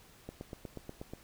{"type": "click train", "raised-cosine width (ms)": 2, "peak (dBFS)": -28, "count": 8, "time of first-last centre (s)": [0.29, 1.135], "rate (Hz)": 8.28, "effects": ["pink hiss -59 dBFS RMS until 1.23 s"]}